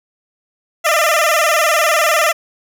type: tone with vibrato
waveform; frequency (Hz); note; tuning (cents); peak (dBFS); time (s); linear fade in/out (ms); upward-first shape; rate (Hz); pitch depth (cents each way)
15% pulse; 640; D#5; +49; -5; 0.84-2.33; 20; square; 20; 94
effects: none